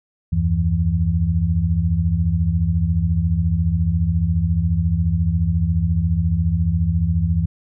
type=tone cluster; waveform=sine; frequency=78.2 / 92.5 / 166.4 Hz; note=D#2 / F#2 / E3; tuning=+9 / 0 / +17 cents; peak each=-20 dBFS; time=0.32-7.46 s; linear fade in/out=10 ms; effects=none